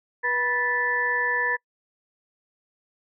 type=tone cluster; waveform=sine; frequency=486.5 / 977 / 1755 / 1972 Hz; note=B4 / B5 / A6 / B6; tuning=-26 / -19 / -5 / -3 cents; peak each=-32 / -29 / -23 / -32 dBFS; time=0.23-1.57 s; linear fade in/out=20 ms; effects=noise-tail reverb RT60 0.1 s tail -26 dB re dry